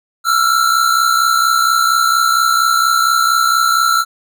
square tone pair together, 1332.6 / 1396.9 Hz, E6 / F6, +18 / 0 cents, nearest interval minor second, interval 82 cents, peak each -13 / -16 dBFS, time 0.24-4.05 s, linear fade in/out 50 ms, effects none

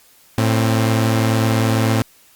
sawtooth tone pair together, 111.17 / 264.4 Hz, A2 / C4, +18 / +18 cents, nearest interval octave + minor third, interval 1500 cents, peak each -11 / -17 dBFS, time 0.38-2.02 s, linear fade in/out 0 ms, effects white hiss -51 dBFS RMS until 2.35 s + Opus 48 kbps

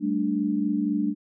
sine chord, G suspended second, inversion none, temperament equal, 196 / 220 / 293.7 Hz, G3 / A3 / D4, 0 / 0 / 0 cents, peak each -28 / -27 / -25 dBFS, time 0-1.15 s, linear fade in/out 50 ms, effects none

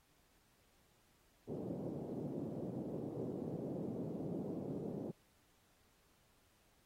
pink band-pass noise, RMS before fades -43 dBFS, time 1.47-5.12 s, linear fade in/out 20 ms, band 140 to 520 Hz, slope 24 dB/octave, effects pink hiss -73 dBFS RMS until 6.85 s + AAC 48 kbps

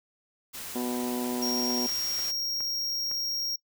white noise, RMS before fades -39 dBFS, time 0.53-2.32 s, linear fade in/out 20 ms
harmonic tone, 123.47 Hz, B2, in tune, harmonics 2 / 3 / 4 / 5 / 6 / 7 / 8, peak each -30 / -35 / -41 / -43 / -41 / -47 / -43 dBFS, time 0.75-1.87 s, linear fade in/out 10 ms
square tone, 5588 Hz, F8, in tune, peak -29 dBFS, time 1.42-3.56 s, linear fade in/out 5 ms
clicks, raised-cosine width 0.5 ms, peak -29 dBFS, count 6, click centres 1.51 / 1.706 / 1.894 / 2.192 / 2.606 / 3.114 s
effects noise-tail reverb RT60 0.1 s tail -23 dB re dry

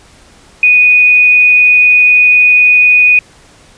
sine tone, 2478 Hz, D#7, 8 cents flat, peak -3 dBFS, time 0.63-3.19 s, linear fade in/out 2 ms, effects pink hiss -42 dBFS RMS until 3.77 s + resampled to 22050 Hz

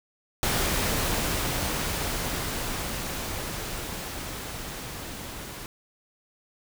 pink noise with level ramp, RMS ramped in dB -25 to -39 dBFS, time 0.43-5.66 s, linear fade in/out 0 ms, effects none

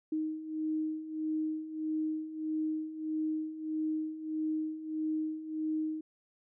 sine beating tone pair, 311.1 / 312.7 Hz, D#4 / D#4, 0 / +9 cents, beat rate 1.6 Hz, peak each -38 / -33 dBFS, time 0.12-6.01 s, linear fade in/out 5 ms, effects none

